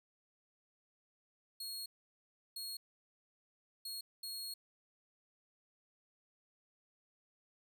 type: tone bursts at uneven times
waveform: sawtooth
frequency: 4303 Hz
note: C8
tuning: 48 cents sharp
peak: -39 dBFS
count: 4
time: 1.6-1.86 / 2.56-2.77 / 3.85-4.01 / 4.23-4.54 s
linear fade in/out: 5 ms
effects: none